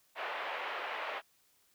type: band-pass noise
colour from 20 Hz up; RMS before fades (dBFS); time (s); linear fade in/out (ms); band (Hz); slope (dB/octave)
pink; -39; 0.15-1.22; 50; 560 to 2800; 24
effects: white hiss -70 dBFS RMS until 1.74 s